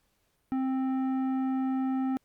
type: tone with tanh clipping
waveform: sine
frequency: 262.9 Hz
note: C4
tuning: 8 cents sharp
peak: -28 dBFS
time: 0.52-2.17 s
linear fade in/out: 0 ms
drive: 11 dB
effects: pink hiss -73 dBFS RMS until 2.24 s + Opus 48 kbps